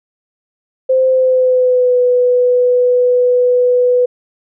sine tone with pitch glide, 520 to 495.1 Hz, C5 to B4, -11 to +4 cents, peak -8 dBFS, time 0.89-4.06 s, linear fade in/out 10 ms, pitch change -85 cents, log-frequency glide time 1.08-1.99 s, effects none

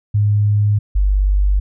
sine tone pair in turn, 103.83 / 49 Hz, G#2 / G1, 0 / 0 cents, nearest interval octave + minor second, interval 1300 cents, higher first, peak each -11 dBFS, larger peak neither, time 0.14-0.79 / 0.95-1.6 s, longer neither, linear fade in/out 10 ms, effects none

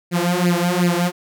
sawtooth tone with flanger, 176 Hz, F3, 14 cents sharp, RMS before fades -18 dBFS, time 0.11-1.12 s, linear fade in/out 50 ms, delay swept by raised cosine 0.42 to 4.42 ms, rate 2.7 Hz, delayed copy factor +0.9, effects none

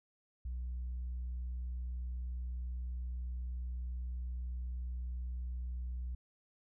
sine tone, 61.6 Hz, B1, 4 cents flat, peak -35 dBFS, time 0.45-6.15 s, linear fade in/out 5 ms, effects tanh soft clip ceiling -35 dBFS

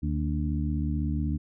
harmonic tone with a mistuned harmonic, 76.1 Hz, D#2, 38 cents flat, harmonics 1 / 2 / 3 / 4, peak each -28 / -31 / -33 / -34 dBFS, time 0.02-1.38 s, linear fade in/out 20 ms, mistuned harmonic 4, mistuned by -58 cents, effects none

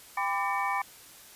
sine tone cluster, 794 / 1006 / 1175 / 1804 / 2268 Hz, G5 / B5 / D6 / A6 / C#7, +22 / +32 / +1 / +43 / +39 cents, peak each -32 / -31 / -34 / -36 / -35 dBFS, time 0.17-0.82 s, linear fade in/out 5 ms, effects white hiss -51 dBFS RMS until 1.35 s + resampled to 32000 Hz

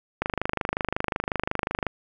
click train, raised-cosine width 0.5 ms, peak -9 dBFS, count 43, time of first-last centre 0.22-1.867 s, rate 25.5 Hz, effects none

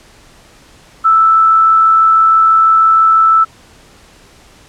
sine tone with amplitude modulation, 1318.5 Hz, E6, in tune, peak -4 dBFS, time 1.04-3.45 s, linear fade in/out 20 ms, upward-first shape sine, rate 86.1 Hz, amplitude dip 25%, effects pink hiss -43 dBFS RMS until 4.68 s + low-pass 9000 Hz 12 dB/octave

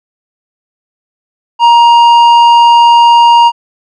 sine tone with tanh clipping, 941 Hz, A#5, 16 cents sharp, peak -3 dBFS, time 1.59-3.52 s, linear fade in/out 50 ms, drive 9 dB, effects none

